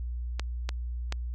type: clicks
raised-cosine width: 0.2 ms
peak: -15 dBFS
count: 3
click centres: 0.396 / 0.691 / 1.124 s
effects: added 60 Hz sine -31 dBFS peak until 1.34 s